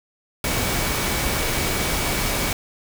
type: tone in noise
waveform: sine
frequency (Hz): 2266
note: C#7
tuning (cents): +37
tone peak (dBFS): -33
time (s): 0.44-2.53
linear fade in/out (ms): 2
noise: pink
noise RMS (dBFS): -23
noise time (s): 0.44-2.53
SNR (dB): -13
effects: none